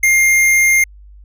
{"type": "tone with hard clipping", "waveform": "sine", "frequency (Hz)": 2116, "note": "C7", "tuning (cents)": 19, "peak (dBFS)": -10, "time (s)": [0.03, 0.84], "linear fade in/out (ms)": 5, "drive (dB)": 17, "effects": ["added 50 Hz sine -37 dBFS peak until 1.24 s"]}